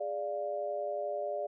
sine chord, D diminished, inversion second, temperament equal with one note detuned, 412 / 587.3 / 698.5 Hz, Ab4 / D5 / F5, -14 / 0 / 0 cents, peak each -40 / -34 / -39 dBFS, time 0-1.47 s, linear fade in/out 10 ms, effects none

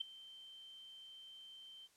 sine tone with ADSR envelope, 3116 Hz, G7, 11 cents flat, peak -33 dBFS, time 0-1.88 s, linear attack 12 ms, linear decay 5 ms, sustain -20 dB, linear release 32 ms, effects white hiss -71 dBFS RMS until 1.96 s + low-pass 10000 Hz 12 dB/octave

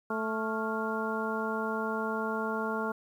harmonic tone with a mistuned harmonic, 220 Hz, A3, in tune, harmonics 1 / 2 / 3 / 4 / 5 / 6, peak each -35 / -35 / -39 / -38 / -38 / -36 dBFS, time 0.1-2.92 s, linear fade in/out 5 ms, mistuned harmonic 6, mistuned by +95 cents, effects 10-bit

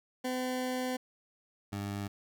20% pulse tone pair in turn, 254.3 / 100.92 Hz, C4 / G#2, -49 / -49 cents, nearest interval octave + major third, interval 1600 cents, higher first, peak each -27 / -30 dBFS, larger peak first, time 0.24-0.97 / 1.72-2.08 s, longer first, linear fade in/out 10 ms, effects none

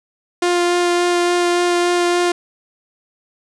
sawtooth tone with vibrato, 351 Hz, F4, 9 cents sharp, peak -10 dBFS, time 0.42-2.32 s, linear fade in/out 5 ms, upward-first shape sine, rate 3.5 Hz, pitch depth 9 cents each way, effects resampled to 22050 Hz + 7-bit

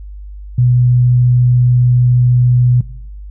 sine tone, 123.47 Hz, B2, in tune, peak -7 dBFS, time 0.58-2.81 s, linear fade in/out 5 ms, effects noise-tail reverb RT60 0.7 s tail -19 dB re dry + added 50 Hz sine -27 dBFS peak until 3.3 s

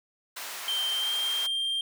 pink high-pass noise, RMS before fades -38 dBFS, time 0.36-1.47 s, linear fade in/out 10 ms, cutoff 960 Hz, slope 12 dB/octave
triangle tone with pitch glide, 3136 to 3182 Hz, G7 to G7, 0 to +25 cents, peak -25 dBFS, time 0.68-1.81 s, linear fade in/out 2 ms, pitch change +25 cents, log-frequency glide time 0.96-1.12 s
effects none

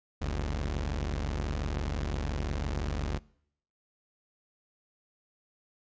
sawtooth tone pair together, 45.8 / 72.7 Hz, F#1 / D2, -17 / -17 cents, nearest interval minor sixth, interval 800 cents, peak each -29 / -29 dBFS, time 0.21-3.19 s, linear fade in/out 10 ms, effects noise-tail reverb RT60 0.7 s tail -24 dB re dry + resampled to 16000 Hz

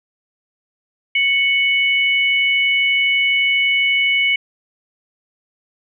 sine tone pair together, 2217 / 2963 Hz, C#7 / F#7, 0 / +2 cents, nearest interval perfect fourth, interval 502 cents, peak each -14 / -20 dBFS, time 1.15-4.36 s, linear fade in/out 5 ms, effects none

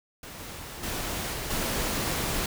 pink noise with level steps, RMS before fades -42 / -40 / -32 / -34 / -29 dBFS, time 0.23-2.46 s, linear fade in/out 2 ms, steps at 0.39 / 0.83 / 1.33 / 1.5 s, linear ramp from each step 5 ms, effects none

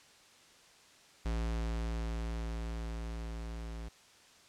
square tone with level ramp, 56.4 Hz, A1, 44 cents sharp, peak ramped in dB -32 to -41 dBFS, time 1.25-3.89 s, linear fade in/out 10 ms, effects white hiss -60 dBFS RMS until 4.48 s + low-pass 7000 Hz 12 dB/octave

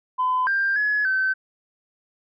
sine tone with pitch steps, 1014 / 1589 / 1693 / 1536 Hz, B5 / G6 / G#6 / G6, +45 / +23 / +33 / -36 cents, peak -18 dBFS, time 0.18-1.34 s, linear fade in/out 20 ms, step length 290 ms, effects tanh soft clip ceiling -14 dBFS

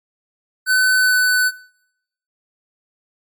square tone with pitch glide, 1512 to 1500.7 Hz, F#6 to F#6, +37 to +24 cents, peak -13 dBFS, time 0.66-1.52 s, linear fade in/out 50 ms, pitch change -13 cents, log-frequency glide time 0.97-1.16 s, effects noise-tail reverb RT60 0.8 s tail -23 dB re dry + MP3 96 kbps

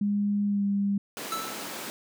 sine tone with pitch glide, 204.2 to 200.3 Hz, G#3 to G3, -29 to +38 cents, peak -23 dBFS, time 0.01-0.98 s, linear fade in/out 5 ms, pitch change -33 cents, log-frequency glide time 0.46-0.64 s
pink high-pass noise, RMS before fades -37 dBFS, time 1.17-1.9 s, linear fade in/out 0 ms, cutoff 190 Hz, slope 24 dB/octave
square tone with exponential decay, 1318.5 Hz, E6, in tune, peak -28 dBFS, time 1.32-1.83 s, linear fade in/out 2 ms, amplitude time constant 110 ms
effects none

